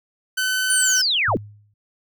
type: tone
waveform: sawtooth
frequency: 1516 Hz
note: F#6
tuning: 42 cents sharp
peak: -16 dBFS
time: 0.37-1.02 s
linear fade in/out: 10 ms
type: linear sweep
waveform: sine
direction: down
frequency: 9660 to 131 Hz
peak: -17 dBFS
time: 0.7-1.37 s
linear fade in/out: 0 ms
type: tone with exponential decay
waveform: sine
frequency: 103.83 Hz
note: G#2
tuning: in tune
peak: -22 dBFS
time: 1.28-1.74 s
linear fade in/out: 5 ms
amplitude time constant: 100 ms
effects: none